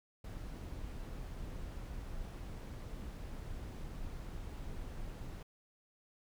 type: noise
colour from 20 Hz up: brown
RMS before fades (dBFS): -44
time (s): 0.24-5.43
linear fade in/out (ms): 5
effects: none